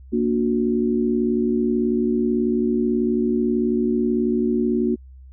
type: chord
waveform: sine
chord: Bb augmented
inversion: none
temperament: just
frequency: 233.1 / 291.4 / 364.2 Hz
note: Bb3 / D4 / F#4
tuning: 0 / -13 / -27 cents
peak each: -20 / -25 / -22 dBFS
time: 0.12-4.96 s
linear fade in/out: 20 ms
effects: added 65 Hz sine -40 dBFS peak until 5.32 s